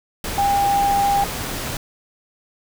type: tone in noise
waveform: sine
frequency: 801 Hz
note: G5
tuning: 37 cents sharp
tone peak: -15 dBFS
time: 0.38-1.24 s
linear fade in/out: 2 ms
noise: pink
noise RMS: -27 dBFS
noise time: 0.24-1.77 s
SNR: +9 dB
effects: none